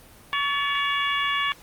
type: harmonic tone with a mistuned harmonic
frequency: 564 Hz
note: C#5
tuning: 30 cents sharp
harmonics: 2 / 3 / 4 / 5 / 6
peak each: -26 / -28 / -29 / -30 / -31 dBFS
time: 0.33-1.52 s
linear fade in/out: 0 ms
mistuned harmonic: 3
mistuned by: +40 cents
effects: pink hiss -50 dBFS RMS until 1.62 s + Opus 32 kbps